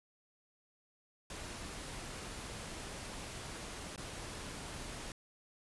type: noise with dropouts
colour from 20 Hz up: pink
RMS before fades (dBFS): -45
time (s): 1.3-5.12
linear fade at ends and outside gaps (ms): 2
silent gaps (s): 3.961-3.977
effects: resampled to 24000 Hz